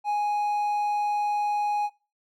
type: tone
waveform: triangle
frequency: 830 Hz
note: G#5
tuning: 1 cent flat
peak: -21 dBFS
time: 0.04-1.9 s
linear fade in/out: 50 ms
effects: noise-tail reverb RT60 0.3 s tail -21 dB re dry